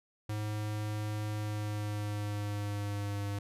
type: tone with pitch glide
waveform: square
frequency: 106.1 to 101.19 Hz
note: G#2 to G#2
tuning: +38 to -45 cents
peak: -34 dBFS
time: 0.29-3.39 s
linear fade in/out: 5 ms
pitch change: -83 cents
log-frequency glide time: 1.32-3.27 s
effects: resampled to 32000 Hz